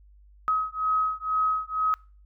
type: beating tone pair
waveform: sine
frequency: 1270 / 1272.1 Hz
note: D#6 / D#6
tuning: +35 / +38 cents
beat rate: 2.1 Hz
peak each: -26 dBFS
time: 0.48-1.94 s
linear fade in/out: 0 ms
effects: noise-tail reverb RT60 0.4 s tail -25 dB re dry + added 50 Hz sine -51 dBFS peak until 2.25 s